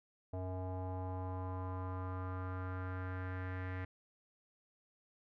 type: tone with low-pass filter sweep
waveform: square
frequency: 92.5 Hz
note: F#2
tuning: in tune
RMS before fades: -41 dBFS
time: 0.33-3.85 s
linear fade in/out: 5 ms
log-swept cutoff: 700 to 1900 Hz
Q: 3.5
effects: none